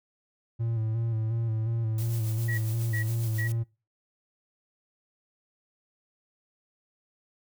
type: tone with vibrato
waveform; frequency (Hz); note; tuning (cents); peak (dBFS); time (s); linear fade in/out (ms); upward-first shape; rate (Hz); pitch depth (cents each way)
triangle; 112.8; A2; +44; -24; 0.59-3.64; 20; square; 2.8; 37
type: noise with tremolo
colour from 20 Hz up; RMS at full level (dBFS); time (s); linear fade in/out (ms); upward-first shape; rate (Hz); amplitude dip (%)
blue; -41; 1.98-3.52; 2; sine; 7.3; 45
type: tone bursts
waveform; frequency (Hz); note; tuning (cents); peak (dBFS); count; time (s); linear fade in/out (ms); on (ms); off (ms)
sine; 1917; A#6; +48; -31; 3; 2.48-3.48; 10; 100; 350
effects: noise-tail reverb RT60 0.3 s tail -22 dB re dry